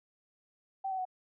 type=tone with pitch steps; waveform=sine; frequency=774 / 757.6 / 741.6 Hz; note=G5 / F#5 / F#5; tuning=-22 / +41 / +4 cents; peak=-32 dBFS; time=0.84-1.053 s; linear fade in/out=10 ms; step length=71 ms; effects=none